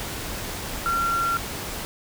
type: tone in noise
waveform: sine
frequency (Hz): 1371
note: F6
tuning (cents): -32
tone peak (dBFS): -21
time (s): 0.86-1.37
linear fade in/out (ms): 0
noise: pink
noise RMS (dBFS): -32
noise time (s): 0-1.85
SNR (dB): +8
effects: none